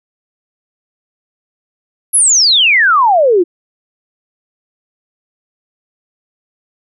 sine exponential sweep, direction down, 11450 to 329.6 Hz, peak -6 dBFS, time 2.13-3.44 s, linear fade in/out 20 ms, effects none

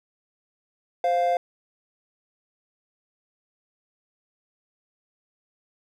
triangle tone pair together, 521.8 / 698.5 Hz, C5 / F5, -5 / 0 cents, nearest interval perfect fourth, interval 505 cents, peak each -23 / -19 dBFS, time 1.04-1.37 s, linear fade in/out 2 ms, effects none

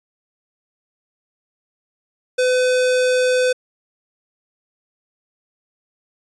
square tone, 505 Hz, B4, 39 cents sharp, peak -15 dBFS, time 2.38-3.53 s, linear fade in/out 10 ms, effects resampled to 22050 Hz

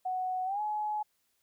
sine tone with pitch glide, 741 to 846.3 Hz, F#5 to G#5, +2 to +32 cents, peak -30 dBFS, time 0.05-1.03 s, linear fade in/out 10 ms, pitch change +230 cents, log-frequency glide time 0.45-0.61 s, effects white hiss -75 dBFS RMS until 1.42 s

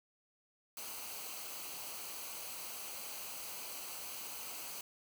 white noise with comb filter, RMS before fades -45 dBFS, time 0.77-4.81 s, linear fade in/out 2 ms, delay 0.56 ms, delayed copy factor -0.55, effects none

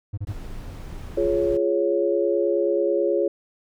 triangle tone bursts, 100.9 Hz, G#2, 49 cents flat, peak -23 dBFS, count 3, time 0.13-0.326 s, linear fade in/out 10 ms, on 46 ms, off 29 ms
brown noise, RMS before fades -35 dBFS, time 0.27-1.57 s, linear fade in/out 2 ms
sine chord, Db major, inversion first, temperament just, 346.5 / 415.8 / 554.4 Hz, F4 / Ab4 / Db5, -14 / +2 / 0 cents, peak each -23 dBFS, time 1.17-3.28 s, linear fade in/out 5 ms
effects none

